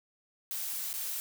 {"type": "noise with dropouts", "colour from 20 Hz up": "blue", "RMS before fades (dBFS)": -36, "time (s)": [0.51, 1.2], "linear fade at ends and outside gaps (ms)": 0, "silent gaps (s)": [0.93, 0.939], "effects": []}